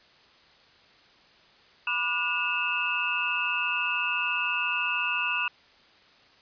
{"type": "tone cluster", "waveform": "sine", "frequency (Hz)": [986, 1189, 1449, 2602, 2776], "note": ["B5", "D6", "F#6", "E7", "F7"], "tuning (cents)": [-3, 21, -37, -23, -11], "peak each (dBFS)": [-35, -35, -32, -28, -32], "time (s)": [1.87, 5.48], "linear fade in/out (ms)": 2, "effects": ["white hiss -57 dBFS RMS until 6.41 s", "resampled to 11025 Hz"]}